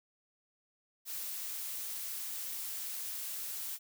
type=noise; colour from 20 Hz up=blue; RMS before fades=-40 dBFS; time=1.05-3.79 s; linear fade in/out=50 ms; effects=none

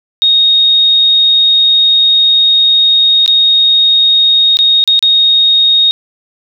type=tone with dropouts; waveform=sine; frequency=3729 Hz; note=A#7; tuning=in tune; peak=-5 dBFS; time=0.22-5.91 s; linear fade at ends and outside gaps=0 ms; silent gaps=3.261-3.278 / 4.57-4.589 / 4.84-4.876 / 4.992-5.026 s; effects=none

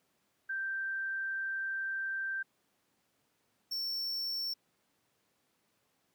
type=tone pair in turn; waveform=sine / square; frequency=1568 / 5435 Hz; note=G6 / F8; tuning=0 / -48 cents; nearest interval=octave + minor seventh; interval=2152 cents; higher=second; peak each=-33 / -34 dBFS; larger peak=first; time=0.49-2.43 / 3.71-4.54 s; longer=first; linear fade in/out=10 ms; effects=pink hiss -75 dBFS RMS until 6.14 s + high-pass 150 Hz 12 dB/octave

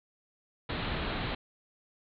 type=low-pass noise; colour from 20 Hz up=pink; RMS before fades=-34 dBFS; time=0.69-1.35 s; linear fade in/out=5 ms; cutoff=4200 Hz; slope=96 dB/octave; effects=none

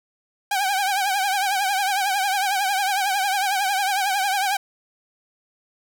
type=tone with vibrato; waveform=sawtooth; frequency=784 Hz; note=G5; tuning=in tune; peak=-16 dBFS; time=0.51-4.57 s; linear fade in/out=5 ms; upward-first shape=triangle; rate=11 Hz; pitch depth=110 cents each way; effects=none

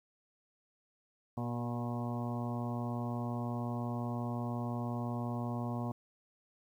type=harmonic tone with a mistuned harmonic; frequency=120 Hz; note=B2; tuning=49 cents flat; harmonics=1 / 2 / 3 / 4 / 5 / 6 / 7 / 8 / 9; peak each=-37 / -38 / -48 / -50 / -47 / -46 / -49 / -49 / -49 dBFS; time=1.37-5.92 s; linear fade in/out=5 ms; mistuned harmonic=3; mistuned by=+27 cents; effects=11-bit

